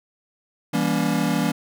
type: chord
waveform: square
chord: E diminished seventh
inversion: none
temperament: just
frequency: 164.81 / 197.78 / 237.3 / 284.8 Hz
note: E3 / G3 / Bb3 / Db4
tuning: 0 / +16 / +31 / +47 cents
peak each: -26 dBFS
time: 0.73-1.52 s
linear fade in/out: 10 ms
effects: none